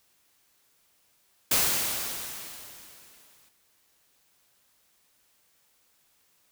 white noise with exponential decay, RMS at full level -22 dBFS, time 1.51-3.49 s, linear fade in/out 5 ms, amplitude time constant 430 ms, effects white hiss -67 dBFS RMS until 6.51 s

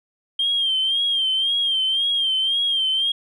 sine tone with vibrato, 3184 Hz, G7, 26 cents sharp, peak -17 dBFS, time 0.39-3.12 s, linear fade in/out 5 ms, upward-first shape sine, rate 1.9 Hz, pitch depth 65 cents each way, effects tanh soft clip ceiling -13 dBFS

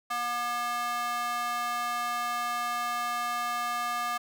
square tone with high-pass filter, 240.4 Hz, B3, 46 cents flat, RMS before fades -31 dBFS, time 0.1-4.18 s, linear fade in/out 10 ms, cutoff 1000 Hz, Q 5.9, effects none

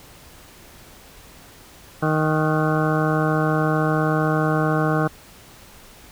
harmonic tone with a mistuned harmonic, 155.56 Hz, D#3, in tune, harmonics 1 / 2 / 3 / 4 / 5 / 7 / 8 / 9 / 10, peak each -21 / -24 / -26 / -27 / -28 / -29 / -30 / -31 / -31 dBFS, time 2.02-5.08 s, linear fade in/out 10 ms, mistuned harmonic 10, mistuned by -64 cents, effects pink hiss -46 dBFS RMS until 6.11 s

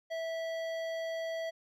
sine tone with hard clipping, 655 Hz, E5, 11 cents flat, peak -36 dBFS, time 0.1-1.51 s, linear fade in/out 20 ms, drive 13 dB, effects none

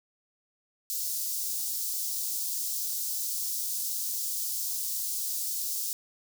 white high-pass noise, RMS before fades -32 dBFS, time 0.9-5.93 s, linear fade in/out 0 ms, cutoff 4800 Hz, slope 24 dB/octave, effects none

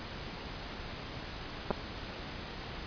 clicks, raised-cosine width 1 ms, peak -16 dBFS, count 2, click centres 1.706 / 1.711 s, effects pink hiss -42 dBFS RMS until 2.86 s + resampled to 11025 Hz

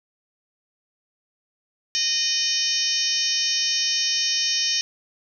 harmonic tone with a mistuned harmonic, 616 Hz, D#5, 17 cents flat, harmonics 3 / 4 / 5 / 6 / 7 / 8 / 9 / 10, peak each -35 / -33 / -29 / -31 / -32 / -31 / -23 / -28 dBFS, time 1.95-4.81 s, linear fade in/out 0 ms, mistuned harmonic 5, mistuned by -21 cents, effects none

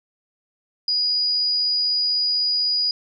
sine tone, 4908 Hz, D#8, 25 cents flat, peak -18 dBFS, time 0.88-2.91 s, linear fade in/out 2 ms, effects none

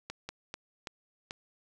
slowing click train, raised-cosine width 0.2 ms, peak -21 dBFS, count 5, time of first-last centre 0.1-1.309 s, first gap 190 ms, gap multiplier 1.32, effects none

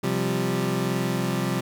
25% pulse chord, C suspended fourth, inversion none, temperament equal, 130.81 / 174.61 / 196 Hz, C3 / F3 / G3, 0 / 0 / 0 cents, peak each -24 dBFS, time 0.03-1.61 s, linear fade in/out 10 ms, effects none

